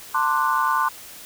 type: chord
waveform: sine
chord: D dominant seventh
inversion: second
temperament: equal with one note detuned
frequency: 895.9 / 1046.5 / 1174.7 / 1480 Hz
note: A5 / C6 / D6 / F#6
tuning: +31 / 0 / 0 / 0 cents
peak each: -25 / -21 / -24 / -26 dBFS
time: 0.14-0.89 s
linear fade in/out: 10 ms
effects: white hiss -41 dBFS RMS until 1.25 s